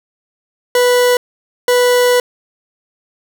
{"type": "tone bursts at uneven times", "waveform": "40% pulse", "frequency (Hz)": 492.5, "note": "B4", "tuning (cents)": -5, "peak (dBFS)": -8, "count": 2, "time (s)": [[0.75, 1.17], [1.68, 2.2]], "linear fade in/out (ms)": 2, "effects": []}